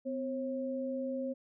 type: tone pair together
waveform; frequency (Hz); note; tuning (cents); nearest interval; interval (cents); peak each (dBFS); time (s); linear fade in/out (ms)
sine; 255.2 / 539.2; C4 / C#5; -43 / -48; octave + minor second; 1295; -36 / -36; 0.05-1.34; 20
effects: none